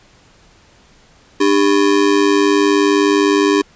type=ring-modulated tone; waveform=square; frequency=349.2 Hz; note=F4; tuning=in tune; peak=-8 dBFS; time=1.4-3.62 s; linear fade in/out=10 ms; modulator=49.9 Hz; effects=pink hiss -49 dBFS RMS until 3.75 s + resampled to 16000 Hz